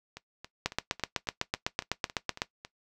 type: two click trains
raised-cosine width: 0.2 ms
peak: -24 / -10 dBFS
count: 10 / 15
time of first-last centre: 0.17-2.649 / 0.66-2.419 s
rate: 3.63 / 7.96 Hz
effects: noise-tail reverb RT60 0.1 s tail -17 dB re dry